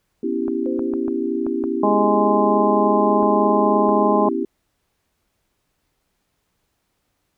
sine chord, C# half-diminished seventh, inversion third, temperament equal, 246.9 / 277.2 / 329.6 / 392 Hz, B3 / C#4 / E4 / G4, 0 / 0 / 0 / 0 cents, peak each -26 / -26 / -24 / -25 dBFS, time 0.23-4.45 s, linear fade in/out 5 ms
clicks, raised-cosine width 1 ms, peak -19 dBFS, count 8, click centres 0.481 / 0.793 / 0.937 / 1.081 / 1.466 / 1.639 / 3.229 / 3.891 s
sine tone with exponential decay, 515 Hz, C5, 28 cents flat, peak -26 dBFS, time 0.66-1.45 s, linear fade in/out 0 ms, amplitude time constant 170 ms
harmonic tone, 207.7 Hz, G#3, in tune, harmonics 1 / 2 / 3 / 4 / 5, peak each -21 / -21 / -21 / -21 / -21 dBFS, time 1.83-4.29 s, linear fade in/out 5 ms
effects pink hiss -71 dBFS RMS until 7.37 s

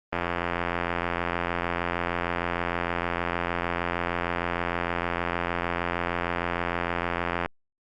click train, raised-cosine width 0.5 ms, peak -11 dBFS, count 635, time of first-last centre 0.13-7.459 s, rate 86.5 Hz, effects Opus 32 kbps

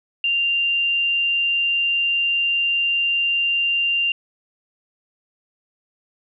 sine tone, 2785 Hz, F7, 5 cents flat, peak -17 dBFS, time 0.24-4.12 s, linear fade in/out 2 ms, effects none

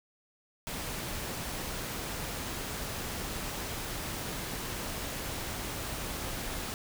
pink noise, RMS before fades -37 dBFS, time 0.67-6.74 s, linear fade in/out 0 ms, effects none

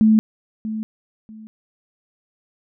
sine tone with echo, 218.1 Hz, A3, 15 cents flat, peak -10 dBFS, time 0.01-0.19 s, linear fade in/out 0 ms, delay 640 ms, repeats 2, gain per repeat -13 dB, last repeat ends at 1.47 s, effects none

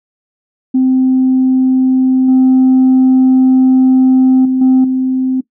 sine tone with level steps, 259.4 Hz, C4, 15 cents flat, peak -6 / -3 / -9 / -3 / -10 dBFS, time 0.74-5.41 s, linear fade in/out 10 ms, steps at 2.28 / 4.45 / 4.61 / 4.84 s, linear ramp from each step 5 ms, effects noise-tail reverb RT60 0.1 s tail -19 dB re dry + tanh soft clip ceiling -3 dBFS

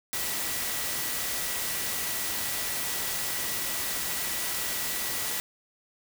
sine tone in noise, 1946 Hz, B6, 26 cents flat, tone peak -42 dBFS, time 0.13-5.4 s, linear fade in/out 0 ms, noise white, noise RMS -31 dBFS, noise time 0.13-5.4 s, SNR -14 dB, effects none

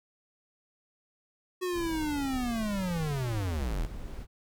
square linear sweep, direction down, 370 to 31.5 Hz, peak -30 dBFS, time 1.61-3.87 s, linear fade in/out 20 ms
brown noise, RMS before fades -40 dBFS, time 1.72-4.27 s, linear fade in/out 50 ms
effects none

